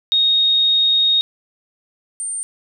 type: tone pair in turn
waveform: sine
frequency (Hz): 3729 / 8890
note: A#7 / C#9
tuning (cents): 0 / +4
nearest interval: octave + minor third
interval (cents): 1504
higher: second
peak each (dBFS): -12 / -22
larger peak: first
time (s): 0.12-1.21 / 2.2-2.43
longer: first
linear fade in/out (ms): 0
effects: none